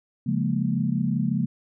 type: chord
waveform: sine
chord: Bb minor seventh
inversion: first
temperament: equal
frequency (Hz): 138.59 / 174.61 / 207.7 / 233.1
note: Db3 / F3 / Ab3 / Bb3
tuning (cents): 0 / 0 / 0 / 0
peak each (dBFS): -27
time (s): 0.26-1.46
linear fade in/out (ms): 10
effects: none